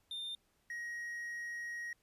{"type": "tone pair in turn", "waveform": "triangle", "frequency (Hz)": [3611, 1888.7], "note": ["A7", "A#6"], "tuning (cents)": [44, 22], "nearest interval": "major seventh", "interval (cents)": 1122, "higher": "first", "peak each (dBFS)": [-38, -38], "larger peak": "neither", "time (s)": [[0.11, 0.35], [0.7, 1.93]], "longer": "second", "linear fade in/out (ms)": 2, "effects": ["pink hiss -75 dBFS RMS until 2.02 s", "resampled to 32000 Hz"]}